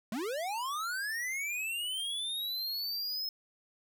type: linear sweep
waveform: square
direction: up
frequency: 196.3 to 5200 Hz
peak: -34 dBFS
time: 0.12-3.29 s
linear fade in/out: 2 ms
effects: none